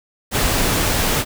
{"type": "noise", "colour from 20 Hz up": "pink", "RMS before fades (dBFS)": -18, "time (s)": [0.31, 1.25], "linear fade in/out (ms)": 50, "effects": []}